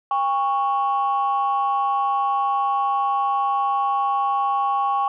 sine tone pair together, 803.8 / 1108.7 Hz, G5 / C#6, +43 / 0 cents, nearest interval tritone, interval 557 cents, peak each -20 dBFS, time 0.11-5.08 s, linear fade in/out 2 ms, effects tanh soft clip ceiling -13 dBFS

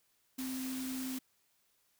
sine tone in noise, 260 Hz, C4, 11 cents flat, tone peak -37 dBFS, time 0.38-1.19 s, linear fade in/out 10 ms, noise white, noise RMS -45 dBFS, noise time 0.38-1.19 s, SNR +5 dB, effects white hiss -74 dBFS RMS until 1.99 s

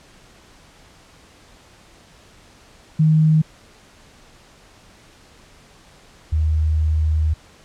sine tone pair in turn, 156.4 / 77.97 Hz, D#3 / D#2, +9 / +4 cents, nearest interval octave, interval 1205 cents, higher first, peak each -11 / -15 dBFS, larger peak first, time 2.99-3.42 / 6.32-7.34 s, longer second, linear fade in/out 10 ms, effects pink hiss -49 dBFS RMS until 7.64 s + low-pass 8000 Hz 12 dB/octave

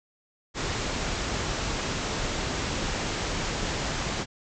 pink low-pass noise, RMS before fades -30 dBFS, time 0.54-4.26 s, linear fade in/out 50 ms, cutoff 7600 Hz, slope 96 dB/octave, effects none

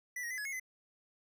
square tone with pitch steps, 1975 / 1882 / 2020 / 1691 / 2173 / 2033 Hz, B6 / A#6 / B6 / G#6 / C#7 / B6, 0 / +16 / +39 / +31 / -35 / +50 cents, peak -38 dBFS, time 0.16-0.598 s, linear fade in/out 5 ms, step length 73 ms, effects none

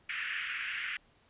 pink band-pass noise, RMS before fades -37 dBFS, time 0.09-0.97 s, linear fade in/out 5 ms, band 1500 to 2900 Hz, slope 48 dB/octave, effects pink hiss -66 dBFS RMS until 1.29 s + resampled to 8000 Hz

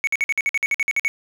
triangle tone bursts, 2225 Hz, C#7, 6 cents sharp, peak -15 dBFS, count 13, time 0.04-1.08 s, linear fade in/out 0 ms, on 32 ms, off 52 ms, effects none

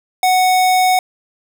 square tone, 740 Hz, F#5, in tune, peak -11 dBFS, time 0.23-0.99 s, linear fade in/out 2 ms, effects none

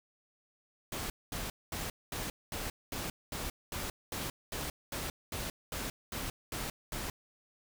pink noise bursts, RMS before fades -38 dBFS, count 16, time 0.92-7.1 s, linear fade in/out 2 ms, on 180 ms, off 220 ms, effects none

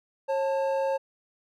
triangle tone pair together, 542 / 884.4 Hz, C#5 / A5, -39 / +9 cents, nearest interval minor sixth, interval 848 cents, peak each -23 / -29 dBFS, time 0.28-0.98 s, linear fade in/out 20 ms, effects none

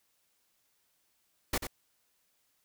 pink noise with echo, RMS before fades -30 dBFS, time 1.53-1.58 s, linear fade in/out 5 ms, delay 91 ms, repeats 1, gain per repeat -8 dB, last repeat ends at 1.671 s, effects white hiss -74 dBFS RMS until 2.64 s

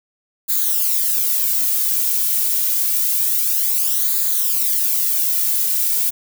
violet noise with flanger, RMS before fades -18 dBFS, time 0.48-6.11 s, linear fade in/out 20 ms, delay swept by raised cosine 0.35 to 2.45 ms, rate 0.27 Hz, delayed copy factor -0.7, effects none

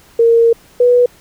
sine tone pair in turn, 462.4 / 489.6 Hz, A#4 / B4, -14 / -15 cents, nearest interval minor second, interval 99 cents, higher second, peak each -6 dBFS, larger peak neither, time 0.19-0.53 / 0.8-1.06 s, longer first, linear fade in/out 5 ms, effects pink hiss -46 dBFS RMS until 1.2 s

